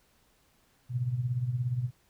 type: tone with tremolo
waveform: sine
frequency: 123.47 Hz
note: B2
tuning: in tune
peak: -24 dBFS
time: 0.89-1.91 s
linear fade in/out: 50 ms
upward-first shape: triangle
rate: 17 Hz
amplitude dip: 75%
effects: pink hiss -67 dBFS RMS until 2.09 s

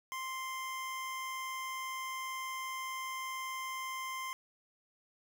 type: tone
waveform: 25% pulse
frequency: 1046.5 Hz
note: C6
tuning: in tune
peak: -34 dBFS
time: 0.12-4.33 s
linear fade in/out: 0 ms
effects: none

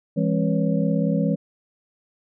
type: tone cluster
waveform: sine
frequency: 167.6 / 204.8 / 268.5 / 491 / 556 Hz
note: E3 / G#3 / C4 / B4 / C#5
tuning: +29 / -24 / +45 / -10 / +5 cents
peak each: -22 / -23 / -26 / -30 / -29 dBFS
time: 0.16-1.36 s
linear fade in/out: 20 ms
effects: none

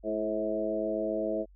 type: harmonic tone with a mistuned harmonic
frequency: 107.4 Hz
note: A2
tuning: 41 cents flat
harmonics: 2 / 3 / 4 / 5 / 6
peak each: -38 / -34 / -36 / -35 / -32 dBFS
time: 0.03-1.46 s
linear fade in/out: 50 ms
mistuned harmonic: 3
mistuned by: +34 cents
effects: added 47 Hz sine -53 dBFS peak until 1.55 s

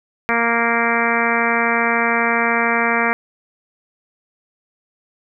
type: harmonic tone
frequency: 232.8 Hz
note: A#3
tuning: 2 cents flat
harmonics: 1 / 2 / 3 / 4 / 5 / 6 / 7 / 8 / 9 / 10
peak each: -24 / -24 / -24 / -24 / -24 / -24 / -24 / -24 / -24 / -24 dBFS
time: 0.29-3.13 s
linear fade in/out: 0 ms
effects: none

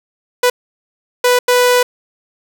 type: tone bursts at uneven times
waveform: sawtooth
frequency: 494 Hz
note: B4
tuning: in tune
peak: -5 dBFS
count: 3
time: 0.43-0.5 / 1.24-1.39 / 1.48-1.83 s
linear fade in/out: 5 ms
effects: none

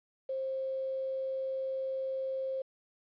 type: tone with quantisation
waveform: sine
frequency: 530 Hz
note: C5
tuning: 22 cents sharp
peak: -32 dBFS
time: 0.29-2.62 s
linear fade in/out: 5 ms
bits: 10
effects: resampled to 11025 Hz

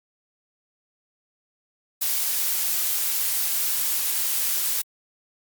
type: noise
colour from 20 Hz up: blue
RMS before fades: -24 dBFS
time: 2.01-4.82 s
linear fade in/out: 10 ms
effects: Opus 48 kbps

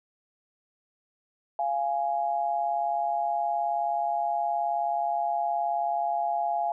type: tone pair together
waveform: sine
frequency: 691.6 / 830.6 Hz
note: F5 / G#5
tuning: -17 / 0 cents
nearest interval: minor third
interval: 317 cents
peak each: -27 / -28 dBFS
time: 1.59-6.72 s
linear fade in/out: 2 ms
effects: none

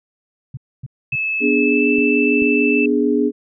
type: tone bursts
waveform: sine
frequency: 130.81 Hz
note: C3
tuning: in tune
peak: -25 dBFS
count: 3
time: 0.54-1.156 s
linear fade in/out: 5 ms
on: 32 ms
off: 260 ms
type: tone with pitch glide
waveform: sine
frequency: 2606 to 2642 Hz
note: E7 to E7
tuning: -20 to +3 cents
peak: -18 dBFS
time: 1.12-2.86 s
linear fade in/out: 5 ms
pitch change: +23 cents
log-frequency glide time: 1.54-1.86 s
type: chord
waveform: sine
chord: G# diminished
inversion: first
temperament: equal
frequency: 246.9 / 293.7 / 415.3 Hz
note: B3 / D4 / G#4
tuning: 0 / 0 / 0 cents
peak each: -18 dBFS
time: 1.4-3.32 s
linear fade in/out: 50 ms
type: clicks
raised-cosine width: 3 ms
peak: -24 / -20 dBFS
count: 2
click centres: 1.985 / 2.422 s
effects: none

